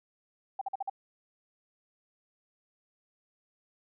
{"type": "tone bursts", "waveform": "sine", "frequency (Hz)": 780, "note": "G5", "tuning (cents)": -9, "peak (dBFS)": -30, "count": 5, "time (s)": [0.59, 0.898], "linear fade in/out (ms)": 5, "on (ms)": 24, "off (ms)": 47, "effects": []}